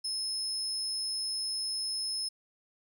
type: tone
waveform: 35% pulse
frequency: 5190 Hz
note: E8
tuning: 28 cents flat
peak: -29 dBFS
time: 0.04-2.29 s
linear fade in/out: 10 ms
effects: none